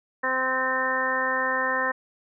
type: harmonic tone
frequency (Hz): 259.5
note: C4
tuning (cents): -14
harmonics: 1 / 2 / 3 / 4 / 5 / 6 / 7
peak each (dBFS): -37 / -30 / -35 / -28 / -34 / -32 / -26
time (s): 0.23-1.92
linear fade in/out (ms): 10
effects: none